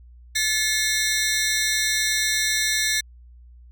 15% pulse ring-modulated tone, 1947 Hz, B6, 25 cents flat, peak -11 dBFS, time 0.35-3.01 s, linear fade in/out 10 ms, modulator 214 Hz, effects added 60 Hz sine -44 dBFS peak until 3.71 s

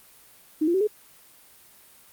sine tone with pitch steps, 309.8 / 343.7 / 381.4 / 423.2 Hz, D#4 / F4 / G4 / G#4, -7 / -28 / -47 / +33 cents, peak -19 dBFS, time 0.61-0.874 s, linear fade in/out 10 ms, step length 66 ms, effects white hiss -53 dBFS RMS until 2.12 s + Opus 32 kbps

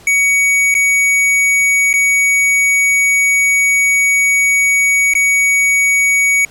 square tone with dropouts, 2250 Hz, C#7, 25 cents sharp, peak -10 dBFS, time 0.07-6.45 s, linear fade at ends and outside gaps 2 ms, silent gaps 0.742-0.75 / 1.93-1.938 / 5.137-5.151 s, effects pink hiss -42 dBFS RMS until 6.5 s + low-pass 12000 Hz 12 dB/octave

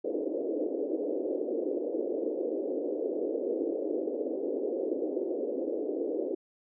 white band-pass noise, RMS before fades -32 dBFS, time 0.04-6.35 s, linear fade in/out 10 ms, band 290 to 520 Hz, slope 48 dB/octave, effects none

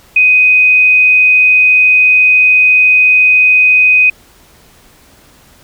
sine tone, 2503 Hz, D#7, 10 cents sharp, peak -4 dBFS, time 0.16-4.1 s, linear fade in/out 5 ms, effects pink hiss -44 dBFS RMS until 5.63 s

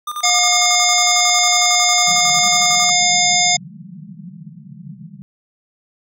square tone with tremolo, 1208 Hz, D6, 48 cents sharp, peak -22 dBFS, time 0.07-2.9 s, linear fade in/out 5 ms, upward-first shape square, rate 11 Hz, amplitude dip 70%
harmonic tone, 715 Hz, F5, 41 cents sharp, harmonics 1 / 3 / 5 / 7 / 9 / 10, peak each -19 / -19 / -19 / -19 / -19 / -19 dBFS, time 0.23-3.57 s, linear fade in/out 10 ms
pink band-pass noise, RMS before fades -36 dBFS, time 2.07-5.22 s, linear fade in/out 0 ms, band 140 to 210 Hz, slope 96 dB/octave
effects none

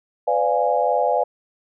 sine chord, B diminished seventh, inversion none, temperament equal with one note detuned, 504 / 587.3 / 698.5 / 830.6 Hz, B4 / D5 / F5 / Ab5, +35 / 0 / 0 / 0 cents, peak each -22 dBFS, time 0.27-1.24 s, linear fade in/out 10 ms, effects none

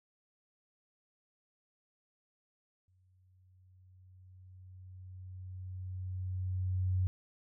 sine tone with exponential growth, 92.5 Hz, F#2, in tune, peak -27 dBFS, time 2.88-7.07 s, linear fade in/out 0 ms, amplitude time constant 910 ms, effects none

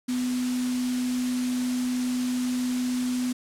sine tone in noise, 250 Hz, B3, 21 cents sharp, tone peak -24 dBFS, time 0.08-3.33 s, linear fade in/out 10 ms, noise white, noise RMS -36 dBFS, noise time 0.08-3.33 s, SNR +9 dB, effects low-pass 9000 Hz 12 dB/octave

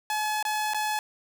sawtooth tone with dropouts, 853 Hz, G#5, 46 cents sharp, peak -22 dBFS, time 0.1-0.99 s, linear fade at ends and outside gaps 1 ms, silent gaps 0.427-0.451 / 0.736-0.745 s, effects none

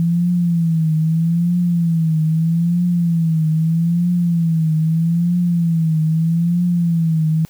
sine tone with vibrato, 166.4 Hz, E3, 17 cents sharp, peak -13 dBFS, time 0-7.45 s, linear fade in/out 0 ms, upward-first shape triangle, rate 0.79 Hz, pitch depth 110 cents each way, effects white hiss -50 dBFS RMS until 7.49 s

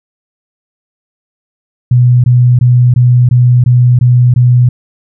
sine tone bursts, 123.47 Hz, B2, in tune, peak -3 dBFS, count 8, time 1.91-4.69 s, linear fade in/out 5 ms, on 330 ms, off 20 ms, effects none

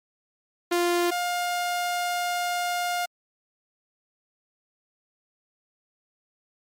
sawtooth tone pair in turn, 348.8 / 708 Hz, F4 / F5, -2 / +23 cents, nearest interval octave, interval 1225 cents, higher second, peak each -17 / -21 dBFS, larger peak first, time 0.71-1.11 / 1.11-3.06 s, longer second, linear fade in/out 10 ms, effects MP3 64 kbps

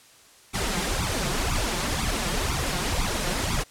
pink noise with flanger, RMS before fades -26 dBFS, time 0.53-3.64 s, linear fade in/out 20 ms, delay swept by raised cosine 0.83 to 5.73 ms, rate 2 Hz, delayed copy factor +0.8, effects white hiss -53 dBFS RMS until 3.7 s + low-pass 10000 Hz 12 dB/octave

